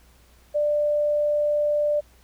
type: tone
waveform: sine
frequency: 592 Hz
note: D5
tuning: 14 cents sharp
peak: -19 dBFS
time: 0.54-2.01 s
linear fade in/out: 20 ms
effects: added 60 Hz sine -54 dBFS peak until 2.23 s + pink hiss -58 dBFS RMS until 2.23 s